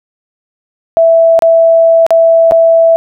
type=tone with dropouts; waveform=sine; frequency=660 Hz; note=E5; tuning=2 cents sharp; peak=-3 dBFS; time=0.97-2.96 s; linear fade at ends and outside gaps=0 ms; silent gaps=1.391-1.422 / 2.065-2.106 / 2.511-2.52 s; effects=none